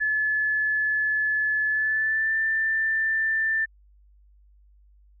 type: tone with pitch glide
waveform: sine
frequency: 1722 to 1777.6 Hz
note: A6 to A6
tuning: -38 to +17 cents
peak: -21 dBFS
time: 0-3.66 s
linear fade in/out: 20 ms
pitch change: +55 cents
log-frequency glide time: 1.68-2.36 s
effects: added 50 Hz sine -53 dBFS peak until 5.2 s